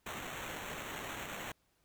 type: noise with sample-and-hold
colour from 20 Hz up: white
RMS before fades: -43 dBFS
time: 0.06-1.52 s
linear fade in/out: 5 ms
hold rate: 4900 Hz
effects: pink hiss -75 dBFS RMS until 1.84 s